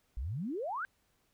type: exponential sweep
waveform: sine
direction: up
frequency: 51.91 to 1617 Hz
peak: -34 dBFS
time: 0.17-0.85 s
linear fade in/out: 0 ms
effects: pink hiss -74 dBFS RMS until 1.33 s